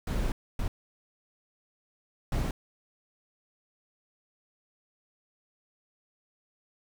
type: noise bursts at uneven times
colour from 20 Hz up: brown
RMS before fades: -29 dBFS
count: 3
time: 0.07-0.32 / 0.59-0.68 / 2.32-2.51 s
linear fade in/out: 2 ms
effects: none